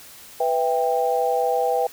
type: chord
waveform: sine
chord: E minor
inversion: second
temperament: just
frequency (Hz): 494.4 / 659.3 / 791.1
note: B4 / E5 / G5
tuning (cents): +2 / 0 / +16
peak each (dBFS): -22 / -25 / -22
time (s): 0.4-1.87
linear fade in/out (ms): 5
effects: white hiss -44 dBFS RMS until 1.92 s